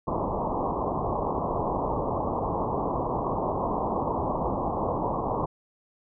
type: low-pass noise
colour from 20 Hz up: white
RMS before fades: -28 dBFS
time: 0.07-5.46 s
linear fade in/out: 10 ms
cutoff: 1100 Hz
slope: 96 dB/octave
effects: none